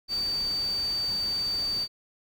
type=tone in noise; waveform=sine; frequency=4608 Hz; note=D8; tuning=34 cents flat; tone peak=-26 dBFS; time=0.08-1.88 s; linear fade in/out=50 ms; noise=pink; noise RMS=-42 dBFS; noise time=0.08-1.88 s; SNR=+13 dB; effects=none